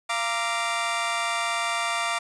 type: chord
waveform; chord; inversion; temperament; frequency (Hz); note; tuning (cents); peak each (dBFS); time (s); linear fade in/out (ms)
20% pulse; Bb major; second; equal with one note detuned; 689.6 / 932.3 / 1174.7; F5 / Bb5 / D6; -22 / 0 / 0; -24 / -26 / -23; 0.09-2.19; 10
effects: resampled to 22050 Hz + 8-bit